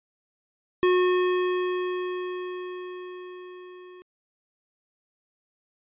square tone with level ramp, 363.3 Hz, F#4, 32 cents flat, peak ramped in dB -18 to -45 dBFS, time 0.83-4.02 s, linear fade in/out 0 ms, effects resampled to 8000 Hz

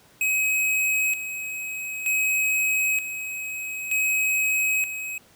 square tone with tremolo, 2542 Hz, D#7, 36 cents sharp, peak -21 dBFS, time 0.21-5.18 s, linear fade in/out 2 ms, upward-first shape square, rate 0.54 Hz, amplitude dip 65%, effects pink hiss -55 dBFS RMS until 5.35 s + high-pass 80 Hz 12 dB/octave

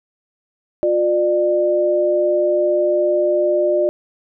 sine tone pair together, 355.7 / 598.2 Hz, F4 / D5, +32 / +32 cents, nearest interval major sixth, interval 900 cents, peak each -18 / -15 dBFS, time 0.83-3.89 s, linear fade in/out 0 ms, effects none

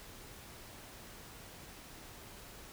silence, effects pink hiss -52 dBFS RMS until 2.72 s

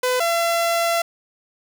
sawtooth tone pair in turn, 503 / 677.3 Hz, B4 / E5, +32 / +47 cents, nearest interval perfect fourth, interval 515 cents, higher second, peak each -14 dBFS, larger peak neither, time 0.03-0.2 / 0.2-1.02 s, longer second, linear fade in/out 5 ms, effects 7-bit

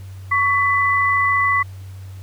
sine tone pair together, 1121.5 / 1996 Hz, C#6 / B6, +20 / +18 cents, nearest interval minor seventh, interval 998 cents, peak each -17 dBFS, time 0.31-1.63 s, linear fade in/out 10 ms, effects added 95 Hz sine -32 dBFS peak until 2.22 s + pink hiss -50 dBFS RMS until 2.22 s

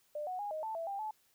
sine tone with pitch steps, 597 / 736 / 821 / 624 / 881 / 662 / 794 / 863 Hz, D5 / F#5 / G#5 / D#5 / A5 / E5 / G5 / A5, +28 / -9 / -20 / +5 / +2 / +7 / +22 / -34 cents, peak -36 dBFS, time 0.15-1.11 s, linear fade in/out 5 ms, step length 120 ms, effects white hiss -71 dBFS RMS until 1.34 s

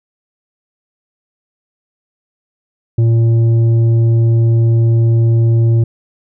triangle tone with tanh clipping, 115 Hz, A#2, 23 cents flat, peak -9 dBFS, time 2.98-5.84 s, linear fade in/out 5 ms, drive 11 dB, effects none

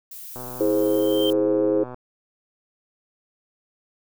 violet noise, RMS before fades -38 dBFS, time 0.11-1.33 s, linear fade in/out 5 ms
click train, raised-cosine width 1 ms, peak -23 dBFS, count 199, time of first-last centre 0.36-1.944 s, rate 125 Hz
sine chord, E augmented, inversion none, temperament equal with one note detuned, 322.5 / 415.3 / 523.3 Hz, E4 / G#4 / B#4, -38 / 0 / 0 cents, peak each -22 dBFS, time 0.6-1.84 s, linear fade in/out 10 ms
sine tone with exponential growth, 3136 Hz, G7, in tune, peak -23 dBFS, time 0.7-1.3 s, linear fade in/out 1 ms, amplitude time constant 130 ms
effects none

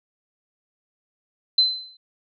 sine tone with exponential decay, 4060 Hz, B7, 47 cents sharp, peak -11 dBFS, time 1.58-1.97 s, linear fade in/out 5 ms, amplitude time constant 84 ms, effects none

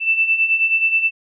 sine beating tone pair, 2652 / 2661.4 Hz, E7 / E7, +10 / +16 cents, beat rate 9.4 Hz, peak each -21 / -15 dBFS, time 0-1.11 s, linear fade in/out 50 ms, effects none

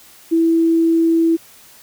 sine tone, 329.6 Hz, E4, in tune, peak -11 dBFS, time 0.31-1.37 s, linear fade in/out 20 ms, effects white hiss -45 dBFS RMS until 1.82 s

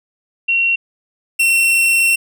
sine / 45% pulse tone pair in turn, 2736 / 2714 Hz, F7 / E7, -36 / +50 cents, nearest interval unison, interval 14 cents, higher first, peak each -12 / -11 dBFS, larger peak second, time 0.48-0.76 / 1.39-2.16 s, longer second, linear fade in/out 10 ms, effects none

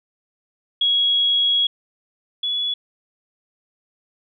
sine tone pair in turn, 3323 / 3401 Hz, G#7 / G#7, 0 / +40 cents, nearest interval unison, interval 40 cents, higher second, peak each -15 / -20 dBFS, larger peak first, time 0.81-1.67 / 2.43-2.74 s, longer first, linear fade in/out 5 ms, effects none

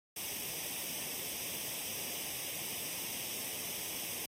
white noise with comb filter, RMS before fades -40 dBFS, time 0.16-4.26 s, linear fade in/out 5 ms, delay 0.35 ms, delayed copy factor +0.7, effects high-pass 100 Hz 12 dB/octave + AAC 48 kbps

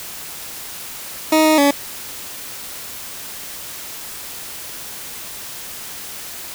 20% pulse tone with pitch steps, 313.6 / 311.9 / 283.7 Hz, D#4 / D#4 / C#4, +14 / +4 / +40 cents, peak -6 dBFS, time 1.32-1.71 s, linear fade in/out 5 ms, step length 130 ms, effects white hiss -32 dBFS RMS until 6.54 s

